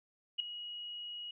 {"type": "tone with ADSR envelope", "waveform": "sine", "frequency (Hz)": 2900, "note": "F#7", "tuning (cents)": -35, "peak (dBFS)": -27, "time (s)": [0.38, 1.31], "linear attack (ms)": 20, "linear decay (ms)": 3, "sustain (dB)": -14, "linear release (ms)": 4, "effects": []}